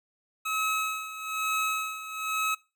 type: tone with tremolo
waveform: 25% pulse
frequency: 1284 Hz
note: E6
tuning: 46 cents flat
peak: -22 dBFS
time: 0.45-2.55 s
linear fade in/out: 10 ms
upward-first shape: sine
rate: 1.1 Hz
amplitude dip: 75%
effects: noise-tail reverb RT60 0.3 s tail -22 dB re dry